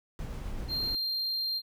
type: noise with tremolo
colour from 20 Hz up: brown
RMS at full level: -36 dBFS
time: 0.19-0.95 s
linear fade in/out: 0 ms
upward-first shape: triangle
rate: 7.9 Hz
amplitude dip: 25%
type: tone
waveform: triangle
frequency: 4186 Hz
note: C8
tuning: in tune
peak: -28 dBFS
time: 0.68-1.62 s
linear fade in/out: 50 ms
effects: none